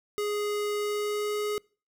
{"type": "tone with pitch glide", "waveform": "square", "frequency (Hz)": [415.3, 418.4], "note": ["G#4", "G#4"], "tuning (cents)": [0, 13], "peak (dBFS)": -28, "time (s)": [0.18, 1.58], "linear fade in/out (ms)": 0, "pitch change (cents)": 13, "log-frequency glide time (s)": [0.77, 1.38], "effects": ["noise-tail reverb RT60 0.4 s tail -26 dB re dry"]}